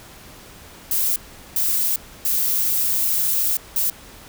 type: noise bursts at uneven times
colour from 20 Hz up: violet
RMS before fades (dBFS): -20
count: 4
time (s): 0.91-1.16 / 1.56-1.96 / 2.25-3.57 / 3.76-3.9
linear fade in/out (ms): 2
effects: pink hiss -43 dBFS RMS until 4.28 s